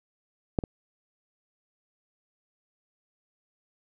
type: clicks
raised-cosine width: 2 ms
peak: -10 / -20 dBFS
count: 2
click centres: 0.588 / 0.638 s
effects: none